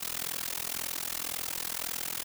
white noise with amplitude modulation, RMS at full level -31 dBFS, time 0-2.24 s, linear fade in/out 20 ms, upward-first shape sine, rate 41.9 Hz, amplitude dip 100%, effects none

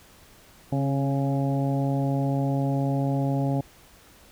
harmonic tone with a mistuned harmonic, 138.59 Hz, C#3, in tune, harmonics 1 / 2 / 3 / 4 / 5 / 6, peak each -24 / -27 / -38 / -33 / -35 / -37 dBFS, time 0.72-3.61 s, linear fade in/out 5 ms, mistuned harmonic 2, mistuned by -27 cents, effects pink hiss -53 dBFS RMS until 4.31 s

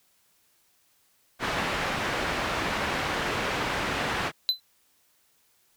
white low-pass noise, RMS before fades -29 dBFS, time 1.39-4.32 s, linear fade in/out 50 ms, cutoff 2000 Hz, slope 12 dB/octave
triangle tone with exponential decay, 4028 Hz, B7, 33 cents sharp, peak -15 dBFS, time 4.49-4.6 s, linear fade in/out 0 ms, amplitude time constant 23 ms
effects white hiss -66 dBFS RMS until 5.76 s

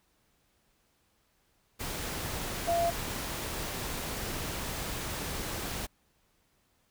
sine tone in noise, 682 Hz, F5, 41 cents flat, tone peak -25 dBFS, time 2.67-2.91 s, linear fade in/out 20 ms, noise pink, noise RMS -36 dBFS, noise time 1.79-5.87 s, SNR +8 dB, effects pink hiss -71 dBFS RMS until 6.9 s

